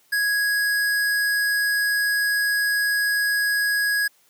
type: tone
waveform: square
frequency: 1661.2 Hz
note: G#6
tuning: in tune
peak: -20 dBFS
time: 0.12-4.08 s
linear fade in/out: 10 ms
effects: white hiss -60 dBFS RMS until 4.29 s + high-pass 150 Hz 12 dB/octave